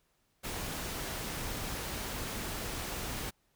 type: noise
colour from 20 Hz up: pink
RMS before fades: -38 dBFS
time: 0.43-3.31 s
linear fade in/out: 20 ms
effects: pink hiss -74 dBFS RMS until 3.55 s